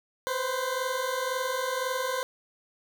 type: tone pair together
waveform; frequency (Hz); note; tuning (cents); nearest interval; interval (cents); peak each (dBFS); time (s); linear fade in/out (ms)
20% pulse; 501.4 / 523.3; B4 / C5; +26 / 0; minor second; 74; -27 / -25; 0.27-2.23; 0
effects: none